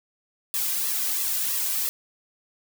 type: noise with flanger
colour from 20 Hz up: blue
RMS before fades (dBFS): -26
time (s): 0.54-1.89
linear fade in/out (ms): 0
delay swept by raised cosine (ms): 1.3 to 2.3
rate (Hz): 3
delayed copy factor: -0.9
effects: none